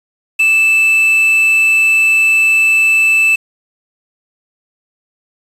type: tone with quantisation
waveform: triangle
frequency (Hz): 2637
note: E7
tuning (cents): 0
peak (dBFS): -6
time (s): 0.39-3.36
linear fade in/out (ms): 10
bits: 5
effects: resampled to 32000 Hz